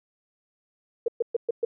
sine tone bursts, 466.2 Hz, A#4, in tune, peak -20 dBFS, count 5, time 1.06-1.65 s, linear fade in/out 5 ms, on 22 ms, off 120 ms, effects none

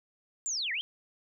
sine linear two-way sweep, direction down then up, 7480 to 1760 to 3275 Hz, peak -30 dBFS, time 0.46-0.81 s, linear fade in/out 0 ms, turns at 0.72 s, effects none

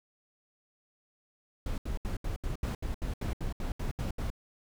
brown noise bursts, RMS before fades -33 dBFS, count 14, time 1.66-4.302 s, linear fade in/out 2 ms, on 120 ms, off 74 ms, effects none

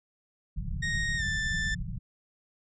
pink low-pass noise, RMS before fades -34 dBFS, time 0.56-1.99 s, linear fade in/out 10 ms, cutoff 190 Hz, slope 96 dB/octave
40% pulse tone with pitch glide, 1864.7 to 1768.2 Hz, A#6 to A6, 0 to +8 cents, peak -28 dBFS, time 0.82-1.75 s, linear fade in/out 10 ms, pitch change -92 cents, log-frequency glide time 1.17-1.23 s
effects resampled to 16000 Hz

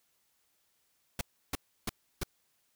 pink noise bursts, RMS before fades -33 dBFS, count 4, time 1.19-2.234 s, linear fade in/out 2 ms, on 21 ms, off 320 ms, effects white hiss -74 dBFS RMS until 2.75 s

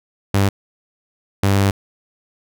sawtooth tone bursts at uneven times, 98.8 Hz, G2, 14 cents sharp, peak -9 dBFS, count 2, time 0.34-0.49 / 1.43-1.71 s, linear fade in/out 5 ms, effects none

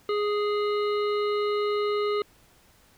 harmonic tone, 415.3 Hz, G#4, in tune, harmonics 1 / 3 / 5 / 7 / 9 / 10, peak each -24 / -31 / -39 / -41 / -44 / -44 dBFS, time 0.09-2.22 s, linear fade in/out 2 ms, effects pink hiss -59 dBFS RMS until 2.97 s

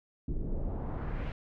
brown noise with low-pass filter sweep, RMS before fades -34 dBFS, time 0.28-1.32 s, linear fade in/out 2 ms, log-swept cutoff 270 to 2700 Hz, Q 1.5, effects none

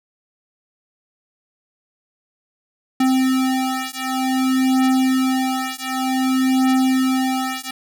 square beating tone pair, 260.4 / 260.94 Hz, C4 / C4, -8 / -5 cents, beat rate 0.54 Hz, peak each -20 dBFS, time 3-7.71 s, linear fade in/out 5 ms, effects none

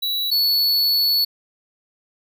square tone pair in turn, 3925 / 4424 Hz, B7 / C#8, -11 / -4 cents, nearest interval major second, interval 207 cents, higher second, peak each -21 / -16 dBFS, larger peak second, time 0.02-0.31 / 0.31-1.25 s, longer second, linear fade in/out 10 ms, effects none

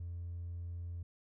sine tone with hard clipping, 86.3 Hz, F2, 20 cents flat, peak -40 dBFS, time 0-1.03 s, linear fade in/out 5 ms, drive 1 dB, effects none

